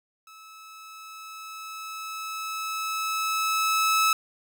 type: tone with level ramp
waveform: sawtooth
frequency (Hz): 1300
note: E6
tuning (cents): -24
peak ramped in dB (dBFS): -43 to -15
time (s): 0.27-4.13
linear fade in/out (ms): 2
effects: none